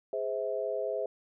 sine chord, Ab augmented, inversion none, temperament just, 415.3 / 519.1 / 648.9 Hz, Ab4 / C5 / E5, 0 / -14 / -27 cents, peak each -35 / -34 / -34 dBFS, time 0.13-1.06 s, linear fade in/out 2 ms, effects none

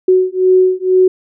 sine beating tone pair, 370 / 372.1 Hz, F#4 / F#4, 0 / +10 cents, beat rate 2.1 Hz, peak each -11 dBFS, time 0.08-1.08 s, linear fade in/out 5 ms, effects none

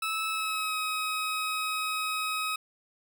20% pulse tone with pitch glide, 1305 to 1267.8 Hz, E6 to D#6, -18 to +32 cents, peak -24 dBFS, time 0.02-2.56 s, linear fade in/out 5 ms, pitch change -50 cents, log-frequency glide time 0.28-0.76 s, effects none

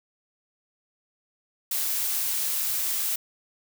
blue noise, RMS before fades -27 dBFS, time 1.71-3.16 s, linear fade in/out 5 ms, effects none

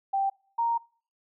sine tone pair in turn, 783 / 931.1 Hz, G5 / A#5, -2 / -2 cents, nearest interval minor third, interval 300 cents, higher second, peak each -23 dBFS, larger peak neither, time 0.13-0.3 / 0.58-0.78 s, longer second, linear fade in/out 10 ms, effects noise-tail reverb RT60 0.5 s tail -25 dB re dry

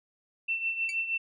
sine tone with tremolo, 2687 Hz, E7, 33 cents sharp, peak -25 dBFS, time 0.48-1.18 s, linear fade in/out 10 ms, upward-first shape triangle, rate 6.4 Hz, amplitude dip 70%
sawtooth tone with exponential decay, 2304 Hz, D7, 34 cents flat, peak -27 dBFS, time 0.89-0.97 s, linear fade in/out 2 ms, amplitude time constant 17 ms
effects resampled to 22050 Hz

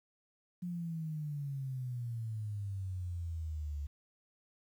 sine exponential sweep, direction down, 179.5 to 70.8 Hz, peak -36 dBFS, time 0.62-3.87 s, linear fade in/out 10 ms, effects 11-bit

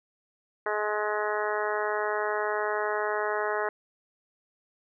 harmonic tone, 210.9 Hz, G#3, 27 cents sharp, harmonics 2 / 3 / 4 / 5 / 6 / 7 / 8 / 9, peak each -31 / -33 / -34 / -35 / -36 / -36 / -37 / -38 dBFS, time 0.66-3.69 s, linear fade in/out 2 ms, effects none

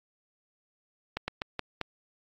slowing click train, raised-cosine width 0.3 ms, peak -15 dBFS, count 5, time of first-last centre 1.17-1.813 s, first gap 110 ms, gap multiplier 1.26, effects AAC 64 kbps

